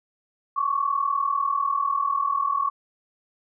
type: tone pair together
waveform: sine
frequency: 1096 / 1136.1 Hz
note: C#6 / C#6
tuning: -20 / +42 cents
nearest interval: minor second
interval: 62 cents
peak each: -24 dBFS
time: 0.56-2.7 s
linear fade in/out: 10 ms
effects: none